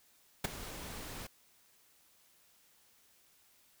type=noise with ADSR envelope; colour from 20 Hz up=pink; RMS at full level=-29 dBFS; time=0.44-1.27 s; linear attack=8 ms; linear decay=13 ms; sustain=-16 dB; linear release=6 ms; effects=white hiss -67 dBFS RMS until 3.8 s